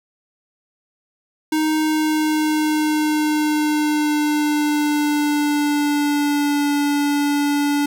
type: tone with pitch glide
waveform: square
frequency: 311.1 to 288.6 Hz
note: D#4 to D4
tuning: 0 to -30 cents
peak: -17 dBFS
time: 1.52-7.86 s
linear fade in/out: 5 ms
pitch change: -130 cents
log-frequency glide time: 1.77-6.71 s
effects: 9-bit